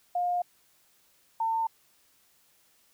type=tone pair in turn; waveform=sine; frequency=710 / 901.5 Hz; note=F5 / A5; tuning=+28 / +42 cents; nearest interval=major third; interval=414 cents; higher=second; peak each=-25 / -25 dBFS; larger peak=neither; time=0.15-0.42 / 1.4-1.67 s; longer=neither; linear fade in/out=5 ms; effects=white hiss -65 dBFS RMS until 2.93 s